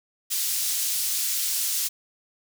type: high-pass noise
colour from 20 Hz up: pink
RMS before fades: -26 dBFS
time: 0.3-1.89 s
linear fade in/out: 20 ms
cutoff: 5400 Hz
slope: 12 dB/octave
effects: none